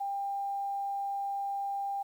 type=tone with quantisation; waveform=sine; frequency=796 Hz; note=G5; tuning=26 cents sharp; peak=-31 dBFS; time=0-2.03 s; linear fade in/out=10 ms; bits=10; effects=none